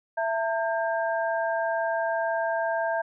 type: tone cluster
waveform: sine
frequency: 665 / 907 / 1597 Hz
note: E5 / A#5 / G6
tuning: +15 / -48 / +32 cents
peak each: -26 / -30 / -31 dBFS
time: 0.17-3.02 s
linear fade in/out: 10 ms
effects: none